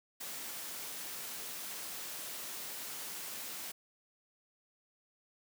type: high-pass noise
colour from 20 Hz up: white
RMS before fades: -43 dBFS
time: 0.2-3.72 s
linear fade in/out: 10 ms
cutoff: 150 Hz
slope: 12 dB/octave
effects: none